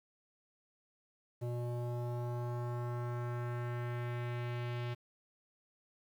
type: tone with low-pass filter sweep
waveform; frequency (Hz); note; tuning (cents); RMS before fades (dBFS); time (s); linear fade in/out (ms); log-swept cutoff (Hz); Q
square; 120.9; B2; -36; -38; 1.41-4.95; 20; 590 to 3100; 1.6
effects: 10-bit